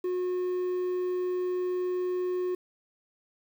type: tone with quantisation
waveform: triangle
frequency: 362.8 Hz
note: F#4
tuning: 34 cents flat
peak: -25 dBFS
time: 0.04-2.55 s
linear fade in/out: 5 ms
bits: 9
effects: none